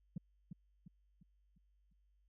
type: tone with echo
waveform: sine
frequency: 172.3 Hz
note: F3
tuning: 23 cents flat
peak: -36 dBFS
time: 0.16-0.18 s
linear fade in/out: 5 ms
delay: 350 ms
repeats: 5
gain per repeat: -7 dB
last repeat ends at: 1.93 s
effects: tanh soft clip ceiling -35 dBFS + added 50 Hz sine -70 dBFS peak until 2.28 s